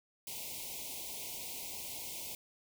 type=band-stop noise; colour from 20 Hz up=white; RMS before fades=-43 dBFS; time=0.27-2.35 s; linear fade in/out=2 ms; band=1000 to 2100 Hz; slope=96 dB/octave; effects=none